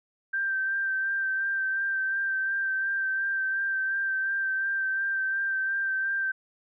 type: tone with vibrato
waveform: sine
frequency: 1568 Hz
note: G6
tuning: in tune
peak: -25 dBFS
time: 0.33-6.32 s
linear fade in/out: 10 ms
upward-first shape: sine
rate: 2.8 Hz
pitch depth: 21 cents each way
effects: none

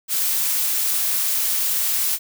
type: noise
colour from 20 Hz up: blue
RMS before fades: -21 dBFS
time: 0.08-2.19 s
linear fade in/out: 50 ms
effects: none

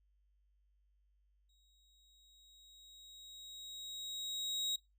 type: tone with exponential growth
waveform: 35% pulse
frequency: 3800 Hz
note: A#7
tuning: 33 cents sharp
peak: -32 dBFS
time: 1.49-4.76 s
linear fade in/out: 5 ms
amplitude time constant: 710 ms
effects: noise-tail reverb RT60 0.2 s tail -20 dB re dry + added 50 Hz sine -70 dBFS peak until 4.98 s

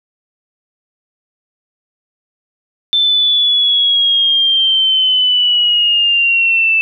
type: linear sweep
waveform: sine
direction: down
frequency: 3548 to 2637 Hz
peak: -9 dBFS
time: 2.93-6.81 s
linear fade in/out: 0 ms
effects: none

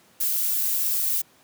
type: noise with flanger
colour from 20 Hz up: violet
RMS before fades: -24 dBFS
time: 0.2-1.22 s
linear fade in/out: 10 ms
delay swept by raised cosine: 2 to 3.2 ms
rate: 1.5 Hz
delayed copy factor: -0.75
effects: pink hiss -57 dBFS RMS until 1.43 s + high-pass 150 Hz 12 dB/octave

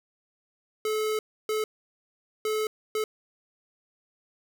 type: tone bursts at uneven times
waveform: square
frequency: 431.5 Hz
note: A4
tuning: 34 cents flat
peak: -26 dBFS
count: 4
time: 0.85-1.19 / 1.49-1.64 / 2.45-2.67 / 2.95-3.04 s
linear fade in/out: 2 ms
effects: none

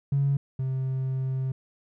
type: tone pair in turn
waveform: triangle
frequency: 139.5 / 131.67 Hz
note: C#3 / C3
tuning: +11 / +11 cents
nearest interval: minor second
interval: 100 cents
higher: first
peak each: -17 / -23 dBFS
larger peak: first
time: 0.12-0.37 / 0.59-1.52 s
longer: second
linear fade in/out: 5 ms
effects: tanh soft clip ceiling -18 dBFS

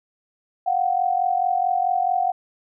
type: tone pair together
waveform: sine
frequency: 714 / 758.6 Hz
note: F5 / F#5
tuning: +38 / +43 cents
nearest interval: minor second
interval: 105 cents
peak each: -21 dBFS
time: 0.66-2.32 s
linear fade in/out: 10 ms
effects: none

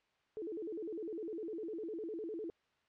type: tone with vibrato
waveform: sine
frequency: 380 Hz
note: F#4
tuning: 46 cents sharp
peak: -39 dBFS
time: 0.37-2.5 s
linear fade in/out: 0 ms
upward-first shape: square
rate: 9.9 Hz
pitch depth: 230 cents each way
effects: white hiss -75 dBFS RMS until 2.88 s + low-pass 3000 Hz 12 dB/octave

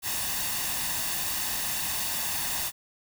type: noise with comb filter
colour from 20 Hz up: white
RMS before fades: -30 dBFS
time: 0.02-2.72 s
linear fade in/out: 50 ms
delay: 1.1 ms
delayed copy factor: +0.55
effects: none

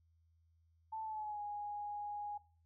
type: tone with pitch glide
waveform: sine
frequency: 881 to 826.8 Hz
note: A5 to G#5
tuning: +2 to -8 cents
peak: -40 dBFS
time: 0.92-2.38 s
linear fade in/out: 10 ms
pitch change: -110 cents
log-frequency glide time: 1.03-1.41 s
effects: noise-tail reverb RT60 0.4 s tail -18 dB re dry + added 82 Hz sine -69 dBFS peak until 2.65 s

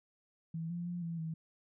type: tone with pitch steps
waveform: sine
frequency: 163.6 / 173 / 175.3 / 167.2 / 161.2 Hz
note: E3 / F3 / F3 / E3 / E3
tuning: -13 / -16 / +7 / +25 / -38 cents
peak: -36 dBFS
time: 0.54-1.34 s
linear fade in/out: 5 ms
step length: 160 ms
effects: none

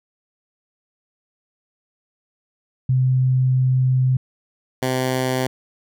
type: tone pair in turn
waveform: sine / 10% pulse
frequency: 129 / 129 Hz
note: C3 / C3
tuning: -24 / -24 cents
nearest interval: unison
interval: 0 cents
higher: neither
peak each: -14 / -11 dBFS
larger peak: second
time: 2.89-4.17 / 4.82-5.47 s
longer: first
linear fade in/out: 5 ms
effects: none

